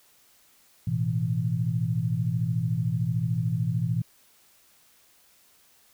sine chord, A suspended second, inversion none, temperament equal, 110 / 123.47 / 164.81 Hz, A2 / B2 / E3, 0 / 0 / 0 cents, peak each -29 / -27 / -28 dBFS, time 0.87-4.02 s, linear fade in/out 5 ms, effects white hiss -60 dBFS RMS until 5.93 s

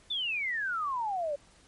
sine exponential sweep, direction down, 3593 to 557 Hz, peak -29 dBFS, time 0.1-1.36 s, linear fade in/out 10 ms, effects pink hiss -60 dBFS RMS until 1.67 s + MP3 48 kbps

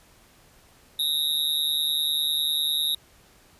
square tone with amplitude modulation, 3756 Hz, A#7, 12 cents sharp, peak -19 dBFS, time 0.99-2.95 s, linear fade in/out 5 ms, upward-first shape sine, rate 150 Hz, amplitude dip 95%, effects pink hiss -56 dBFS RMS until 3.59 s + resampled to 32000 Hz

